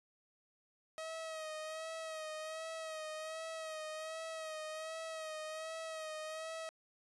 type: tone with vibrato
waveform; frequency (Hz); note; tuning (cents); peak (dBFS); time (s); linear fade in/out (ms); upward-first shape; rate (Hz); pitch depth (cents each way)
sawtooth; 634; D#5; +32; -38; 0.98-6.69; 0; sine; 1.3; 37
effects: resampled to 24000 Hz